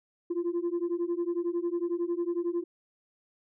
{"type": "beating tone pair", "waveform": "sine", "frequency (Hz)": [340, 351], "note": ["F4", "F4"], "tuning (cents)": [-46, 9], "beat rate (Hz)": 11, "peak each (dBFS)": -29, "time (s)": [0.3, 2.64], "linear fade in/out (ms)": 10, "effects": ["tanh soft clip ceiling -24 dBFS"]}